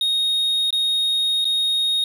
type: tone with dropouts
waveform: triangle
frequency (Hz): 3729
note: A#7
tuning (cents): 0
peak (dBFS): -16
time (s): 0.01-2.04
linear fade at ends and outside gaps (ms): 2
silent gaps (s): 0.706-0.727 / 1.445-1.452
effects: none